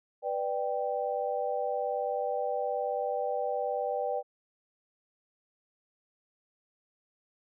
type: chord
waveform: sine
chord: G major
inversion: first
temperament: equal with one note detuned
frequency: 493.9 / 592.8 / 784 Hz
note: B4 / D5 / G5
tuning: 0 / +16 / 0 cents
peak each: -33 dBFS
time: 0.22-4.23 s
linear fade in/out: 50 ms
effects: none